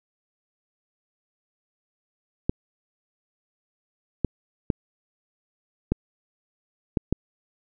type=clicks; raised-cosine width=3 ms; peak=-8 dBFS; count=6; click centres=2.495 / 4.247 / 4.702 / 5.92 / 6.972 / 7.126 s; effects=none